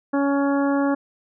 harmonic tone, 280 Hz, C#4, 18 cents sharp, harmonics 1 / 2 / 3 / 4 / 5 / 6, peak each -19 / -25 / -29 / -31 / -33 / -35 dBFS, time 0.13-0.95 s, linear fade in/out 10 ms, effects none

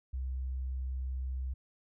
sine tone, 64.7 Hz, C2, 19 cents flat, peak -33 dBFS, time 0.13-1.54 s, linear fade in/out 10 ms, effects none

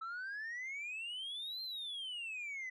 sine exponential two-way sweep, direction up then down, 1300 to 4186 to 1990 Hz, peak -38 dBFS, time 0.01-2.7 s, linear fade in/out 10 ms, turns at 1.62 s, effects tanh soft clip ceiling -39 dBFS

